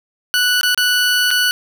20% pulse tone with dropouts, 1480 Hz, F#6, in tune, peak -8 dBFS, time 0.34-1.51 s, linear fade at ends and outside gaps 0 ms, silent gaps 0.611-0.632 / 0.746-0.776 / 1.306-1.312 s, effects none

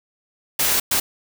white noise bursts at uneven times, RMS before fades -19 dBFS, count 2, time 0.59-0.8 / 0.91-1 s, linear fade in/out 5 ms, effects none

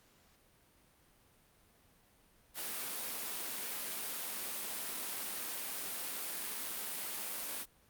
white high-pass noise, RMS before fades -40 dBFS, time 2.54-7.66 s, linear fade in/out 50 ms, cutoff 180 Hz, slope 48 dB/octave, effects pink hiss -67 dBFS RMS until 7.89 s + Opus 48 kbps

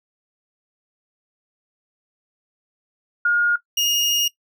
sine / 30% pulse tone pair in turn, 1426 / 2852 Hz, F6 / F7, +36 / +36 cents, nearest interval octave, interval 1200 cents, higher second, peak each -14 / -15 dBFS, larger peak first, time 3.25-3.56 / 3.77-4.28 s, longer second, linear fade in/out 5 ms, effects noise-tail reverb RT60 0.1 s tail -18 dB re dry

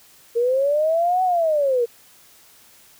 sine linear two-way sweep, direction up then down, 459.5 to 752 to 459.5 Hz, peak -16 dBFS, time 0.35-1.86 s, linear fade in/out 20 ms, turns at 1.23 s, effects white hiss -51 dBFS RMS until 2.99 s

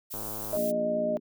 violet noise, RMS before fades -37 dBFS, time 0.1-0.72 s, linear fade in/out 20 ms
click train, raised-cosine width 1 ms, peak -27 dBFS, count 47, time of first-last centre 0.14-0.57 s, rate 107 Hz
sine tone with vibrato, 615 Hz, D#5, 20 cents flat, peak -26 dBFS, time 0.53-1.17 s, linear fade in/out 0 ms, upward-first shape sine, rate 9.3 Hz, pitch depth 11 cents each way
harmonic tone, 58.27 Hz, A#1, in tune, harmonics 3 / 4 / 5 / 6 / 7, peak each -41 / -33 / -40 / -43 / -38 dBFS, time 0.54-1.2 s, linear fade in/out 50 ms
effects none

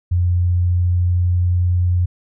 sine tone with pitch glide, 88.4 to 89.01 Hz, F2 to F2, +22 to +33 cents, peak -13 dBFS, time 0.11-2.06 s, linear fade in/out 10 ms, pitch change +11 cents, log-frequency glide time 0.25-1.66 s, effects none

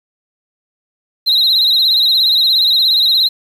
triangle tone with vibrato, 3951 Hz, B7, in tune, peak -7 dBFS, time 1.26-3.29 s, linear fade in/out 20 ms, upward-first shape sine, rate 17 Hz, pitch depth 89 cents each way, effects tanh soft clip ceiling -3 dBFS + 7-bit

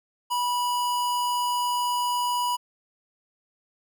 square tone, 978 Hz, B5, 17 cents flat, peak -24 dBFS, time 0.3-2.57 s, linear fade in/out 20 ms, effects none

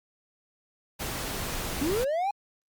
pink noise, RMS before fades -33 dBFS, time 0.99-2.05 s, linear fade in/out 20 ms
triangle linear sweep, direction up, 261.3 to 830.6 Hz, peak -23 dBFS, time 1.81-2.31 s, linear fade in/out 5 ms
effects Opus 48 kbps

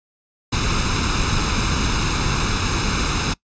pink noise with comb filter, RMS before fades -20 dBFS, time 0.52-3.34 s, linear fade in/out 10 ms, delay 0.78 ms, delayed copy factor +0.65, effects noise-tail reverb RT60 0.1 s tail -22 dB re dry + resampled to 16000 Hz

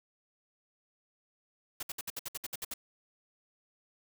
white noise bursts, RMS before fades -38 dBFS, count 11, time 1.8-2.739 s, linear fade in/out 5 ms, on 29 ms, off 62 ms, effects none

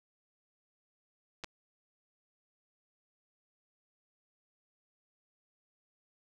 clicks, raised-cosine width 0.2 ms, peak -23 dBFS, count 2, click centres 1.438 / 1.444 s, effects none

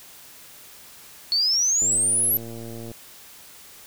sine exponential sweep, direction up, 4370 to 12000 Hz, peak -18 dBFS, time 1.32-2.37 s, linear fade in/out 0 ms
click train, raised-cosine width 2 ms, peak -25 dBFS, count 127, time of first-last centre 1.82-2.916 s, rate 115 Hz
effects white hiss -46 dBFS RMS until 3.86 s

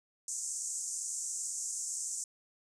white band-pass noise, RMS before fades -38 dBFS, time 0.28-2.24 s, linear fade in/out 2 ms, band 6400 to 8300 Hz, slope 48 dB/octave, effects none

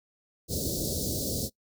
pink band-stop noise, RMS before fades -30 dBFS, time 0.48-1.5 s, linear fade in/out 50 ms, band 590 to 4100 Hz, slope 48 dB/octave, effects noise-tail reverb RT60 0.1 s tail -20 dB re dry + high-pass 60 Hz 12 dB/octave

